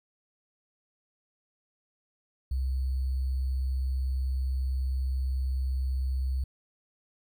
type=tone with sample-and-hold; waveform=sine; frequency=65.41 Hz; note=C2; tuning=in tune; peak=-26 dBFS; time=2.51-6.44 s; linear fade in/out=5 ms; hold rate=4410 Hz; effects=none